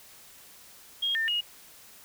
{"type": "tone with pitch steps", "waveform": "sine", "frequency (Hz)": [3257, 1802, 2875], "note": ["G#7", "A6", "F7"], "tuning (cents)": [-34, 41, 50], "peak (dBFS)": -25, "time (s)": [1.02, 1.41], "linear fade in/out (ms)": 10, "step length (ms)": 130, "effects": ["white hiss -52 dBFS RMS until 2.04 s"]}